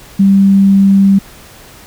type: tone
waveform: sine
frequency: 196 Hz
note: G3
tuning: in tune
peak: -4 dBFS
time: 0.19-1.19 s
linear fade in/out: 10 ms
effects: pink hiss -37 dBFS RMS until 1.86 s